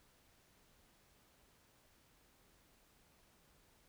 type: silence
effects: pink hiss -70 dBFS RMS until 3.88 s